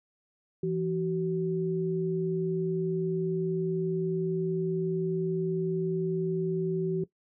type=tone pair together; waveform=sine; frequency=166.93 / 378 Hz; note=E3 / F#4; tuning=+22 / +37 cents; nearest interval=octave + major second; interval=1415 cents; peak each=-30 / -28 dBFS; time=0.63-7.04 s; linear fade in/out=5 ms; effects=noise-tail reverb RT60 0.1 s tail -17 dB re dry